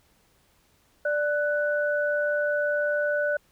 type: tone pair together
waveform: sine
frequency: 589 / 1487.4 Hz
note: D5 / F#6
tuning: +5 / +9 cents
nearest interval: octave + major third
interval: 1604 cents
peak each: -24 / -27 dBFS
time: 1.05-3.37 s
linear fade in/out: 5 ms
effects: pink hiss -64 dBFS RMS until 3.51 s